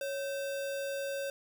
sine tone with sample-and-hold, 554.4 Hz, C#5, in tune, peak -33 dBFS, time 0.01-1.3 s, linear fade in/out 2 ms, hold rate 2100 Hz, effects none

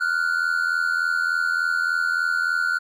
triangle tone pair together, 1402 / 1485.4 Hz, F6 / F#6, +6 / +6 cents, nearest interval minor second, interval 100 cents, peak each -21 dBFS, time 0-2.79 s, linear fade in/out 20 ms, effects none

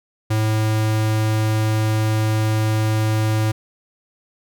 square tone, 108.9 Hz, A2, 17 cents flat, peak -17 dBFS, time 0.3-3.52 s, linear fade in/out 10 ms, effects none

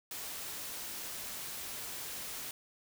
white noise, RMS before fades -42 dBFS, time 0.11-2.51 s, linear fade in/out 2 ms, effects none

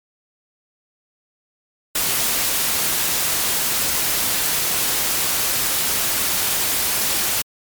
white noise, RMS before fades -20 dBFS, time 1.95-7.42 s, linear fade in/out 5 ms, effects MP3 96 kbps

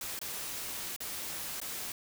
white noise with dropouts, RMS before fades -39 dBFS, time 0.01-1.92 s, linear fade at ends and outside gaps 2 ms, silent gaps 0.191-0.214 / 0.963-1.004 / 1.602-1.615 s, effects none

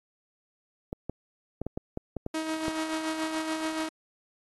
clicks, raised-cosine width 2 ms, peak -19 dBFS, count 9, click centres 0.929 / 1.096 / 1.616 / 1.666 / 1.775 / 1.974 / 2.167 / 2.264 / 2.682 s
sawtooth tone with tremolo, 317.2 Hz, D#4, 33 cents sharp, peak -24 dBFS, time 2.34-3.89 s, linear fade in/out 5 ms, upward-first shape sine, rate 7 Hz, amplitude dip 45%
effects AAC 32 kbps

